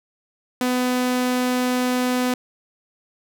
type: tone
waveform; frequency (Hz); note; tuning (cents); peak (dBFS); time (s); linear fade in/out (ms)
sawtooth; 250.5; B3; +25; -15; 0.61-2.34; 2
effects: none